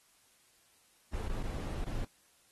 brown noise with dropouts, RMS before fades -36 dBFS, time 1.13-2.05 s, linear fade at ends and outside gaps 5 ms, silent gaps 1.283-1.294 / 1.429-1.435 / 1.845-1.865 s, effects white hiss -67 dBFS RMS until 2.51 s + AAC 32 kbps

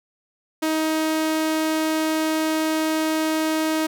sawtooth tone, 315.2 Hz, D#4, 23 cents sharp, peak -16 dBFS, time 0.62-3.87 s, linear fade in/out 10 ms, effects none

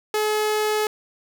sawtooth tone, 426.4 Hz, G#4, 46 cents sharp, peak -16 dBFS, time 0.14-0.87 s, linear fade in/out 2 ms, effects none

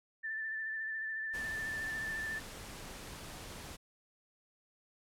sine tone with vibrato, 1768 Hz, A6, 8 cents sharp, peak -36 dBFS, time 0.23-2.4 s, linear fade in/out 20 ms, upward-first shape sine, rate 14 Hz, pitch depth 24 cents each way
pink noise, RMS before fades -47 dBFS, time 1.33-3.77 s, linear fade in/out 20 ms
effects low-pass 12000 Hz 12 dB/octave

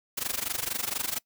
white noise with amplitude modulation, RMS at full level -28 dBFS, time 0.17-1.19 s, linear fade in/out 10 ms, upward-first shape sine, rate 24.2 Hz, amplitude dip 90%, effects noise-tail reverb RT60 0.1 s tail -24 dB re dry

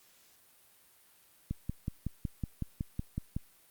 click train, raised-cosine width 5 ms, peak -21 dBFS, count 11, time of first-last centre 1.51-3.365 s, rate 5.39 Hz, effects white hiss -63 dBFS RMS until 3.7 s + Opus 48 kbps

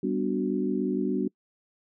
sine chord, G major seventh, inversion none, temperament equal, 196 / 246.9 / 293.7 / 370 Hz, G3 / B3 / D4 / F#4, 0 / 0 / 0 / 0 cents, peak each -30 dBFS, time 0.03-1.28 s, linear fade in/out 5 ms, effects noise-tail reverb RT60 0.1 s tail -26 dB re dry

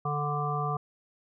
harmonic tone, 146.8 Hz, D3, in tune, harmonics 1 / 3 / 5 / 7 / 8, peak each -31 / -37 / -34 / -39 / -32 dBFS, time 0.05-0.77 s, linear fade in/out 5 ms, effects none

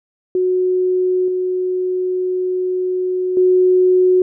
sine tone with level steps, 367.3 Hz, F#4, 13 cents flat, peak -13 / -16 / -9 dBFS, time 0.35-4.22 s, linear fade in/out 2 ms, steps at 1.28 / 3.37 s, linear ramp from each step 2 ms, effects none

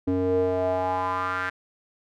square tone with band-pass filter sweep, 92.2 Hz, F#2, 6 cents flat, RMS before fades -25 dBFS, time 0.07-1.5 s, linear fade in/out 10 ms, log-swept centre 330 to 1600 Hz, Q 4.6, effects none

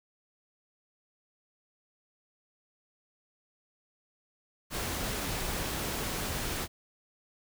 pink noise, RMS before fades -34 dBFS, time 4.7-6.68 s, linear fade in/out 50 ms, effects none

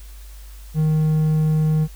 triangle tone, 155.56 Hz, D#3, in tune, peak -13 dBFS, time 0.74-1.88 s, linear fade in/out 50 ms, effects added 50 Hz sine -36 dBFS peak until 1.95 s + white hiss -49 dBFS RMS until 1.95 s

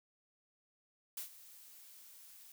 blue noise with ADSR envelope, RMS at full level -41 dBFS, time 1.17-2.52 s, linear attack 4 ms, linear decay 110 ms, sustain -16 dB, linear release 3 ms, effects none

